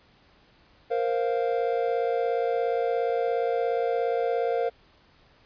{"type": "chord", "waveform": "triangle", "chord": "Bb suspended second", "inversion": "none", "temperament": "equal", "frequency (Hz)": [466.2, 523.3, 698.5], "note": ["Bb4", "C5", "F5"], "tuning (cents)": [0, 0, 0], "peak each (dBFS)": [-24, -27, -27], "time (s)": [0.9, 4.7], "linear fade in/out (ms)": 20, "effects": ["pink hiss -59 dBFS RMS until 5.45 s", "resampled to 11025 Hz"]}